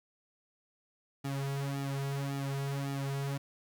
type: tone with flanger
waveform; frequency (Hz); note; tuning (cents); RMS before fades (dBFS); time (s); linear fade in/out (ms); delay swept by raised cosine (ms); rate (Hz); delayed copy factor
sawtooth; 138.59; C#3; 0; -35; 1.24-3.38; 10; 1.9 to 3.9; 1.8; -0.95
effects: 12-bit